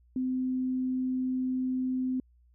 sine tone, 256.9 Hz, C4, 32 cents flat, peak -27 dBFS, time 0.16-2.2 s, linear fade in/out 2 ms, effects added 60 Hz sine -59 dBFS peak until 2.54 s

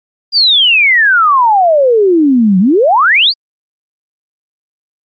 sine exponential two-way sweep, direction down then up, 4900 to 179 to 4900 Hz, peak -5 dBFS, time 0.32-3.34 s, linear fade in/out 50 ms, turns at 2.59 s, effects Opus 32 kbps

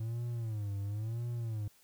triangle tone with vibrato, 109.3 Hz, A2, 11 cents flat, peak -32 dBFS, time 0-1.68 s, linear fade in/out 5 ms, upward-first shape sine, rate 0.97 Hz, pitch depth 160 cents each way, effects white hiss -65 dBFS RMS until 1.83 s

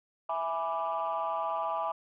sine chord, E dominant seventh, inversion none, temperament equal, 659.3 / 830.6 / 987.8 / 1174.7 Hz, E5 / G#5 / B5 / D6, 0 / 0 / 0 / 0 cents, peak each -34 dBFS, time 0.29-1.92 s, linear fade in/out 5 ms, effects tanh soft clip ceiling -23 dBFS

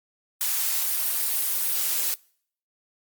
blue noise with high-pass filter sweep, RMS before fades -25 dBFS, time 0.41-2.14 s, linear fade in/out 0 ms, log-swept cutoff 790 to 240 Hz, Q 1.1, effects noise-tail reverb RT60 0.6 s tail -26 dB re dry + Opus 32 kbps

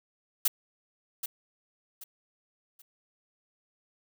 blue noise with echo, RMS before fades -24 dBFS, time 0.45-0.48 s, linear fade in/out 5 ms, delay 780 ms, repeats 3, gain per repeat -10 dB, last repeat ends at 2.82 s, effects none

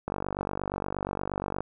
click train, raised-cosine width 1 ms, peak -16 dBFS, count 75, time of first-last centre 0.08-1.606 s, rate 48.5 Hz, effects none

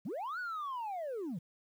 sine linear two-way sweep, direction up then down, 144.2 to 1500 to 144.2 Hz, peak -34 dBFS, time 0.05-1.39 s, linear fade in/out 10 ms, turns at 0.39 s, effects tanh soft clip ceiling -35 dBFS + 11-bit

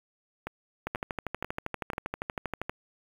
two click trains, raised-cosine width 0.5 ms, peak -16 / -19 dBFS, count 24 / 4, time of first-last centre 0.87-2.695 / 0.47-1.933 s, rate 12.6 / 2.05 Hz, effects 7-bit

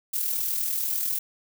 violet noise with amplitude modulation, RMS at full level -25 dBFS, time 0.13-1.19 s, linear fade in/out 10 ms, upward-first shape sine, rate 40.1 Hz, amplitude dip 50%, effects none

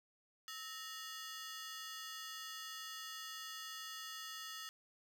15% pulse ring-modulated tone, 1571 Hz, G6, 3 cents sharp, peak -36 dBFS, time 0.48-4.69 s, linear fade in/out 0 ms, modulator 276 Hz, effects none

